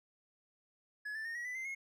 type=tone with pitch steps; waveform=triangle; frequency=1696 / 1766 / 1838.8 / 1914.7 / 1993.7 / 2076 / 2162 Hz; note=G#6 / A6 / A#6 / A#6 / B6 / C7 / C#7; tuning=+36 / +6 / -24 / +46 / +16 / -14 / -44 cents; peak=-37 dBFS; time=1.05-1.75 s; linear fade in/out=10 ms; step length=100 ms; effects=none